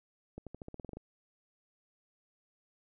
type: accelerating click train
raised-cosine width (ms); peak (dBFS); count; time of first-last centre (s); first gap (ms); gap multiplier
2; -30; 11; 0.38-0.97; 87; 0.91
effects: none